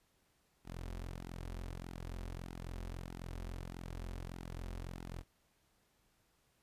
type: tone with flanger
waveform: sawtooth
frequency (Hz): 43.65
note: F1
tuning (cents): 0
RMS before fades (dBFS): -45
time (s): 0.64-5.24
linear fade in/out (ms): 50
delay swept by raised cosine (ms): 1.7 to 6.9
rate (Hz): 1.6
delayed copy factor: -0.6
effects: pink hiss -75 dBFS RMS until 6.62 s + resampled to 32000 Hz